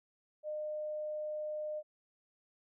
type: tone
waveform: sine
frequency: 608 Hz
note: D#5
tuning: 40 cents flat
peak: -36 dBFS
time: 0.43-1.83 s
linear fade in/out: 50 ms
effects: none